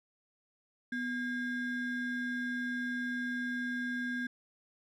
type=ring-modulated tone; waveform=triangle; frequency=932.3 Hz; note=A#5; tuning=in tune; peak=-28 dBFS; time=0.92-4.27 s; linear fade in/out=5 ms; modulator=685 Hz; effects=none